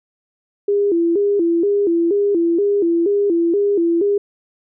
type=tone with vibrato; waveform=sine; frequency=370 Hz; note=F#4; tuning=in tune; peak=-13 dBFS; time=0.68-4.18 s; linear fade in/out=5 ms; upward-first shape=square; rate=2.1 Hz; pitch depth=160 cents each way; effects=none